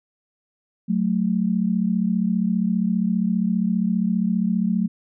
sine tone pair together, 185 / 220 Hz, F#3 / A3, 0 / 0 cents, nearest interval minor third, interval 300 cents, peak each -21 dBFS, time 0.88-4.88 s, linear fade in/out 20 ms, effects none

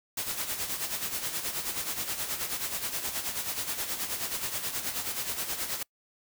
white noise with tremolo, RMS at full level -31 dBFS, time 0.17-5.83 s, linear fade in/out 5 ms, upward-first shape sine, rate 9.4 Hz, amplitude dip 60%, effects noise-tail reverb RT60 0.1 s tail -26 dB re dry

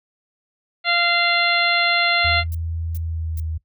harmonic tone, 692 Hz, F5, 16 cents flat, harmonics 1 / 2 / 3 / 4 / 5 / 6, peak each -24 / -22 / -20 / -24 / -25 / -23 dBFS, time 0.84-2.44 s, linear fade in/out 50 ms
sine tone with pitch glide, 82.41 to 79.74 Hz, E2 to D#2, 0 to +43 cents, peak -23 dBFS, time 2.24-3.58 s, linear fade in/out 10 ms, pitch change -57 cents, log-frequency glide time 2.98-3.45 s
violet noise bursts, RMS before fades -38 dBFS, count 3, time 2.52-3.398 s, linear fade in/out 0 ms, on 26 ms, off 400 ms
effects noise-tail reverb RT60 0.1 s tail -18 dB re dry

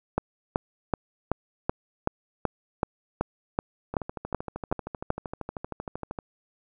two click trains, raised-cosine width 1 ms, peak -19 / -9 dBFS, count 30 / 14, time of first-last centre 3.94-6.188 / 0.18-5.104 s, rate 12.9 / 2.64 Hz, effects none

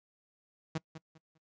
sawtooth tone with echo, 159.4 Hz, D#3, 42 cents sharp, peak -27 dBFS, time 0.75-0.78 s, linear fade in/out 5 ms, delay 200 ms, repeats 3, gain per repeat -12 dB, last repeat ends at 1.38 s, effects noise-tail reverb RT60 0.1 s tail -25 dB re dry + resampled to 16000 Hz

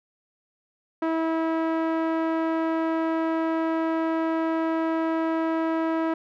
sawtooth tone with low-pass filter, 324.5 Hz, E4, 27 cents flat, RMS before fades -25 dBFS, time 1.02-6.14 s, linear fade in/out 5 ms, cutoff 1400 Hz, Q 0.98, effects none

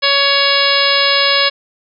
harmonic tone with a mistuned harmonic, 560 Hz, C#5, 18 cents sharp, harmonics 1 / 2 / 3 / 4 / 5 / 6 / 7 / 8 / 9, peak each -19 / -19 / -19 / -19 / -19 / -19 / -19 / -19 / -19 dBFS, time 0.02-1.5 s, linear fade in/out 20 ms, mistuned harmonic 8, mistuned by -64 cents, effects none

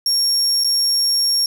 35% pulse tone with dropouts, 5540 Hz, F8, 15 cents flat, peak -12 dBFS, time 0.06-1.46 s, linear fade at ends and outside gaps 2 ms, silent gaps 0.638-0.644 s, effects none

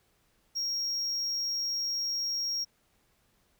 triangle tone, 5588 Hz, F8, in tune, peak -28 dBFS, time 0.55-2.65 s, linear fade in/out 20 ms, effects pink hiss -70 dBFS RMS until 3.59 s

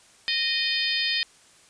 harmonic tone with a mistuned harmonic, 618 Hz, D#5, 12 cents flat, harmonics 3 / 4 / 5 / 6 / 7 / 8, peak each -30 / -30 / -30 / -30 / -30 / -30 dBFS, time 0.28-1.23 s, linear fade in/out 0 ms, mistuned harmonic 6, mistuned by -42 cents, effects white hiss -55 dBFS RMS until 1.69 s + resampled to 22050 Hz

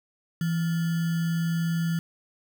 sine tone with sample-and-hold, 166.4 Hz, E3, 17 cents sharp, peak -23 dBFS, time 0.41-1.99 s, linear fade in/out 2 ms, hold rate 1575 Hz, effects none

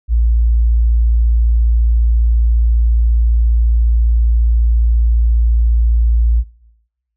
sine tone, 57.3 Hz, A#1, 29 cents flat, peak -9 dBFS, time 0.08-6.44 s, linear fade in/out 50 ms, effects noise-tail reverb RT60 1.0 s tail -22 dB re dry

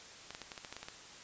clicks, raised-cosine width 0.2 ms, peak -26 dBFS, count 10, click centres 0.306 / 0.349 / 0.417 / 0.518 / 0.578 / 0.648 / 0.726 / 0.766 / 0.83 / 0.885 s, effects white hiss -52 dBFS RMS until 1.23 s + resampled to 16000 Hz

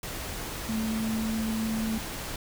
sine tone in noise, 221.3 Hz, A3, 10 cents sharp, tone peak -27 dBFS, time 0.69-1.98 s, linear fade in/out 2 ms, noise pink, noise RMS -36 dBFS, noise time 0.03-2.36 s, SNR +6 dB, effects none

